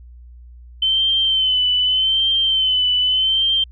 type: tone with vibrato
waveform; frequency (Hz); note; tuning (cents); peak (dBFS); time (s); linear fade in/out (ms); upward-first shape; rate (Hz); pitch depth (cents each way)
sine; 3069; G7; -37; -14; 0.82-3.64; 5; sine; 0.83; 49
effects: added 60 Hz sine -38 dBFS peak until 3.71 s